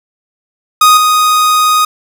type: tone with level steps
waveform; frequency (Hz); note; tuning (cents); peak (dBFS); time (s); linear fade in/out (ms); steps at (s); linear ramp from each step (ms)
45% pulse; 1244.5; D#6; 0; -3 / -7; 0.81-1.85; 5; 0.97; 2
effects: none